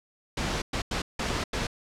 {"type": "noise bursts at uneven times", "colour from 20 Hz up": "pink", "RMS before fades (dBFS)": -29, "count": 5, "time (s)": [[0.37, 0.62], [0.73, 0.82], [0.91, 1.02], [1.19, 1.44], [1.53, 1.67]], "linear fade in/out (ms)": 5, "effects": ["low-pass 6000 Hz 12 dB/octave"]}